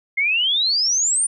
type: exponential sweep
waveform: sine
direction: up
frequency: 2100 to 9397 Hz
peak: -16 dBFS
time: 0.17-1.27 s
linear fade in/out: 10 ms
effects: none